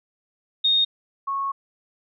sine tone pair in turn, 3700 / 1100 Hz, A#7 / C#6, -14 / -14 cents, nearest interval octave + major sixth, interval 2100 cents, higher first, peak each -16 / -23 dBFS, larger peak first, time 0.64-0.85 / 1.27-1.52 s, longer second, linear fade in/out 10 ms, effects none

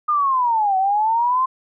sine linear two-way sweep, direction down then up, 1230 to 748 to 1055 Hz, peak -15 dBFS, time 0.08-1.46 s, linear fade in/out 10 ms, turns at 0.77 s, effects none

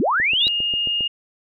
sine linear sweep, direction up, 174.4 to 3951 Hz, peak -16 dBFS, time 0-0.48 s, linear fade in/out 0 ms
click train, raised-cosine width 2 ms, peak -21 dBFS, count 7, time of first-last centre 0.2-1.008 s, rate 7.43 Hz
sine tone, 2840 Hz, F7, 28 cents sharp, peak -19 dBFS, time 0.4-1.08 s, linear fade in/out 10 ms
effects none

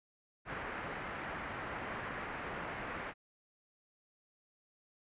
white low-pass noise, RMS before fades -42 dBFS, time 0.45-3.14 s, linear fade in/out 50 ms, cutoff 2000 Hz, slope 24 dB/octave, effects resampled to 8000 Hz

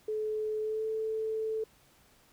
sine tone with pitch glide, 430.6 to 439.4 Hz, A4 to A4, -37 to -2 cents, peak -30 dBFS, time 0.08-1.64 s, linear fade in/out 5 ms, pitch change +35 cents, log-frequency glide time 0.6-0.86 s, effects pink hiss -63 dBFS RMS until 2.32 s

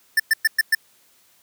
square tone bursts, 1779 Hz, A6, 19 cents sharp, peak -14 dBFS, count 5, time 0.17-0.75 s, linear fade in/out 5 ms, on 28 ms, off 110 ms, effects white hiss -58 dBFS RMS until 1.42 s + high-pass 80 Hz 12 dB/octave

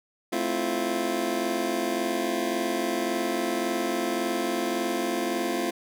25% pulse chord, F major seventh, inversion first, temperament just, 218.3 / 261.9 / 327.4 / 349.2 Hz, A3 / C4 / E4 / F4, -13 / +2 / -12 / 0 cents, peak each -30 / -28 / -29 / -25 dBFS, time 0.32-5.71 s, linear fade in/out 10 ms, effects none

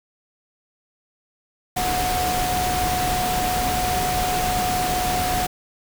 sine tone in noise, 730 Hz, F#5, 24 cents flat, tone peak -22 dBFS, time 1.76-5.47 s, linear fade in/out 10 ms, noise pink, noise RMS -25 dBFS, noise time 1.76-5.47 s, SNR 0 dB, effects none

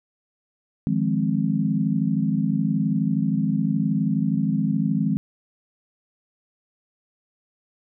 sine chord, F minor seventh, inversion third, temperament equal, 155.56 / 174.61 / 207.7 / 261.6 Hz, Eb3 / F3 / Ab3 / C4, 0 / 0 / 0 / 0 cents, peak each -25 / -26 / -23 / -26 dBFS, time 0.87-5.17 s, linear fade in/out 0 ms, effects none

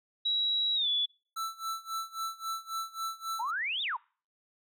sine tone with pitch glide, 3878 to 3435 Hz, B7 to A7, -32 to -42 cents, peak -26 dBFS, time 0.25-1.06 s, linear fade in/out 10 ms, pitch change -210 cents, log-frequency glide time 0.75-0.88 s
square tone with tremolo, 1326 Hz, E6, 10 cents sharp, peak -32 dBFS, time 1.36-3.51 s, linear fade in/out 10 ms, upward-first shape sine, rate 3.7 Hz, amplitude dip 90%
sine exponential two-way sweep, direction up then down, 848 to 3804 to 848 Hz, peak -30 dBFS, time 3.39-3.97 s, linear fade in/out 10 ms, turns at 3.82 s
effects noise-tail reverb RT60 0.4 s tail -25 dB re dry

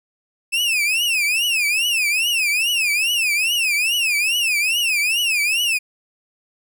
40% pulse tone with vibrato, 2600 Hz, E7, 24 cents flat, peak -16 dBFS, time 0.52-5.79 s, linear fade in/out 20 ms, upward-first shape triangle, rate 2.4 Hz, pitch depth 240 cents each way, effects none

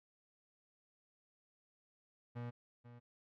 35% pulse tone with echo, 120 Hz, B2, 49 cents flat, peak -40 dBFS, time 2.35-2.51 s, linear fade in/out 20 ms, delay 490 ms, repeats 1, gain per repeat -12 dB, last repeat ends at 3 s, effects low-pass 2000 Hz 12 dB/octave

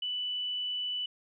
sine tone, 2977 Hz, F#7, 10 cents sharp, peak -31 dBFS, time 0.02-1.06 s, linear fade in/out 5 ms, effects none

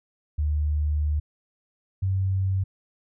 sine tone pair in turn, 75 / 95.44 Hz, D2 / G2, +37 / -46 cents, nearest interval major third, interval 417 cents, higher second, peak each -21 dBFS, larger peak neither, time 0.38-1.2 / 2.02-2.64 s, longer first, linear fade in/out 10 ms, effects none

